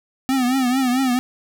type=tone with vibrato; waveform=square; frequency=256.4 Hz; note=C4; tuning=35 cents flat; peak=-17 dBFS; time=0.29-1.19 s; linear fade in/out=0 ms; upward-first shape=triangle; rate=4.5 Hz; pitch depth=110 cents each way; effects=none